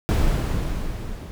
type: noise with level ramp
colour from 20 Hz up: brown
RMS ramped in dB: -17 to -34 dBFS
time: 0.09-1.31 s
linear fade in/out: 0 ms
effects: none